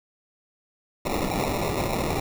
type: noise with sample-and-hold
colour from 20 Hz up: violet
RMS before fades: -26 dBFS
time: 1.05-2.2 s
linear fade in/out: 5 ms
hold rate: 1575 Hz
effects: none